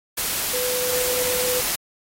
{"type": "tone in noise", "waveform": "sine", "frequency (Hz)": 499.8, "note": "B4", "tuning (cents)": 21, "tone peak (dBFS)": -24, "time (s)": [0.53, 1.61], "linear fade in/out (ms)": 10, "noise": "white", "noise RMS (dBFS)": -24, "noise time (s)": [0.17, 1.76], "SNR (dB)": -3, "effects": ["AAC 48 kbps"]}